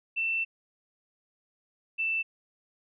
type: tone pair in turn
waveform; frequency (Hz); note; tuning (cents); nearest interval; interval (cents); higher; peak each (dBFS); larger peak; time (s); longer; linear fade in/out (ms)
sine; 2678 / 2660; E7 / E7; +27 / +15; unison; 12; first; -26 / -26; neither; 0.16-0.45 / 1.98-2.23; first; 20
effects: none